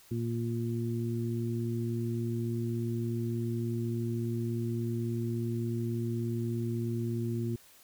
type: harmonic tone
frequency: 116.54 Hz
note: A#2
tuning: in tune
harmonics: 1 / 2 / 3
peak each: -32 / -35 / -37 dBFS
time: 0.11-7.56 s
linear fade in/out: 5 ms
effects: white hiss -58 dBFS RMS until 7.83 s